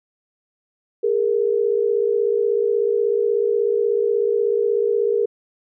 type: tone pair together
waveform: sine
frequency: 409.8 / 466.2 Hz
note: G#4 / A#4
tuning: -23 / 0 cents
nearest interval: major second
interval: 223 cents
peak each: -19 dBFS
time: 1.03-5.26 s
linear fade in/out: 10 ms
effects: none